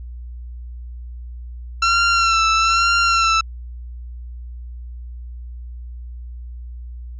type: tone with vibrato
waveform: sawtooth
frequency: 1352 Hz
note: E6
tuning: 43 cents sharp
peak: -10 dBFS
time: 1.82-3.41 s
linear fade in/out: 5 ms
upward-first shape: sine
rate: 1.1 Hz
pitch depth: 41 cents each way
effects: added 60 Hz sine -30 dBFS peak until 7.19 s + resampled to 16000 Hz